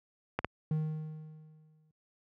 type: clicks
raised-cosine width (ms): 0.5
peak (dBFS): -15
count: 2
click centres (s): 0.39 / 0.446
type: tone with exponential decay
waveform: triangle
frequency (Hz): 155.56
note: D#3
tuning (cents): 0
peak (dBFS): -25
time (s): 0.71-1.91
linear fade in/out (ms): 2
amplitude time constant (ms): 260
effects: high-pass 60 Hz 12 dB/octave